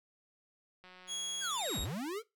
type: click train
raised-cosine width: 0.3 ms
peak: -39 dBFS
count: 200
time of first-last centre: 0.84-1.927 s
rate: 183 Hz
type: tone with pitch glide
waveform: 25% pulse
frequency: 3322 to 3772 Hz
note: G#7 to A#7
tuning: 0 to +20 cents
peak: -32 dBFS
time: 1.07-1.87 s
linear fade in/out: 50 ms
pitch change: +220 cents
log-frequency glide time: 1.49-1.66 s
type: linear two-way sweep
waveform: square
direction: down then up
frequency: 1680 to 38.56 to 472.9 Hz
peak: -37 dBFS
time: 1.4-2.23 s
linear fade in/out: 50 ms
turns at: 1.8 s
effects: noise-tail reverb RT60 0.2 s tail -19 dB re dry